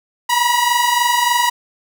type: tone pair together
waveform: sawtooth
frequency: 952.6 / 976 Hz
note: A#5 / B5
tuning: +37 / -21 cents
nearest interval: unison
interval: 42 cents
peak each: -13 / -12 dBFS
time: 0.29-1.5 s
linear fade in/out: 10 ms
effects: none